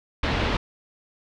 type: low-pass noise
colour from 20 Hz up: pink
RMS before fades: -24 dBFS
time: 0.23-0.57 s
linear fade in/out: 5 ms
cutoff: 3900 Hz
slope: 24 dB/octave
effects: none